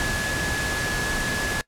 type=tone in noise; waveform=sine; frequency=1699 Hz; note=G#6; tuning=39 cents sharp; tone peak=-26 dBFS; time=0-1.61 s; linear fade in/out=0 ms; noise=pink; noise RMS=-27 dBFS; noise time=0-1.61 s; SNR=-2 dB; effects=noise-tail reverb RT60 0.1 s tail -21 dB re dry + low-pass 10000 Hz 12 dB/octave